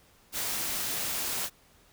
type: noise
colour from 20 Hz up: white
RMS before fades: -32 dBFS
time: 0.32-1.5 s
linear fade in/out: 50 ms
effects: pink hiss -61 dBFS RMS until 1.92 s